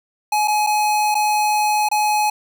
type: tone with dropouts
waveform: square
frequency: 844 Hz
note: G#5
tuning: 28 cents sharp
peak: -16 dBFS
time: 0.32-2.3 s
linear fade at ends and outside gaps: 5 ms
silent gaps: 0.476-0.48 / 0.666-0.67 / 1.145-1.151 / 1.888-1.914 s
effects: none